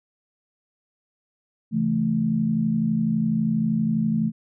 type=tone cluster; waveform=sine; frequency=136.1 / 167.6 / 219.8 Hz; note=C#3 / E3 / A3; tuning=-31 / +29 / -2 cents; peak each=-30 / -25 / -21 dBFS; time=1.71-4.32 s; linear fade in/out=50 ms; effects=none